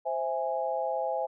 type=chord; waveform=sine; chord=C augmented; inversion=none; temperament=equal with one note detuned; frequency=523.3 / 659.3 / 827.3 Hz; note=C5 / E5 / G#5; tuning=0 / 0 / -7 cents; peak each=-32 dBFS; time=0.05-1.27 s; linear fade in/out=20 ms; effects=none